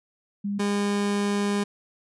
sine / 30% pulse tone pair in turn, 202 / 203.2 Hz, G#3 / G#3, -48 / -38 cents, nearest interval unison, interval 10 cents, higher second, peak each -25 / -20 dBFS, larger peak second, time 0.44-0.59 / 0.59-1.64 s, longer second, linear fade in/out 10 ms, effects resampled to 24000 Hz

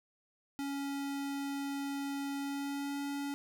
square tone with pitch glide, 279.2 to 282.3 Hz, C#4 to C#4, +13 to +32 cents, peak -36 dBFS, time 0.59-3.34 s, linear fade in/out 0 ms, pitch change +19 cents, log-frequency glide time 2.37-2.99 s, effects none

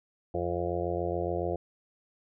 harmonic tone, 87.1 Hz, F2, 4 cents flat, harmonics 1 / 2 / 4 / 5 / 6 / 7 / 8 / 9, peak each -36 / -40 / -34 / -36 / -35 / -39 / -36 / -48 dBFS, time 0.34-1.56 s, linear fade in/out 5 ms, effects none

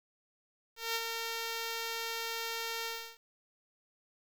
5% pulse tone with ADSR envelope, 457.4 Hz, A#4, 33 cents flat, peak -19 dBFS, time 0.76-3.18 s, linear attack 190 ms, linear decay 45 ms, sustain -5 dB, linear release 320 ms, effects 9-bit

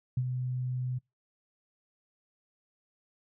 sine tone with ADSR envelope, 126.5 Hz, B2, 42 cents sharp, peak -24 dBFS, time 0.17-0.99 s, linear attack 4 ms, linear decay 56 ms, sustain -6 dB, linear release 15 ms, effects noise-tail reverb RT60 0.2 s tail -25 dB re dry

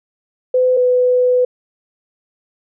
sine tone pair in turn, 507 / 499.2 Hz, B4 / B4, +45 / +19 cents, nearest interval unison, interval 26 cents, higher first, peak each -10 dBFS, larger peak neither, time 0.54-0.77 / 0.77-1.45 s, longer second, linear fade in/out 5 ms, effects none

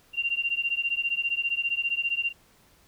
sine beating tone pair, 2765 / 2780 Hz, F7 / F7, -18 / -9 cents, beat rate 15 Hz, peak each -28 dBFS, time 0.13-2.33 s, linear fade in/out 50 ms, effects pink hiss -60 dBFS RMS until 2.87 s

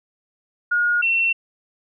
sine tone pair in turn, 1435 / 2709 Hz, F6 / E7, +47 / +47 cents, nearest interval major seventh, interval 1100 cents, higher second, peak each -16 dBFS, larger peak neither, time 0.71-1.02 / 1.02-1.33 s, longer neither, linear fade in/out 10 ms, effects none

